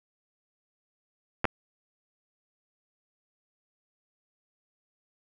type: clicks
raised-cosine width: 0.5 ms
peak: -9 dBFS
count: 2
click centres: 1.444 / 1.453 s
effects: none